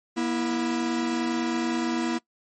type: tone pair together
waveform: 45% pulse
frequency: 239.9 / 329.6 Hz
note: A#3 / E4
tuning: +50 / 0 cents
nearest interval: perfect fourth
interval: 550 cents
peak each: -27 / -27 dBFS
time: 0.16-2.19 s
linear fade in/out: 20 ms
effects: noise-tail reverb RT60 0.1 s tail -21 dB re dry + MP3 32 kbps